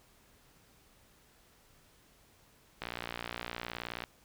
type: click train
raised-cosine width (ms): 0.3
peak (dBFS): -21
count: 73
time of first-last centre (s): 2.82-4.038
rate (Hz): 59.1
effects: pink hiss -64 dBFS RMS until 4.24 s